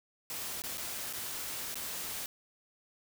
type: noise with dropouts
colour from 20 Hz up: white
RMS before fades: -39 dBFS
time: 0.3-2.26 s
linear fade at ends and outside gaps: 1 ms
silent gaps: 0.62-0.638 / 0.774-0.779 / 1.128-1.134 / 1.744-1.755 s
effects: none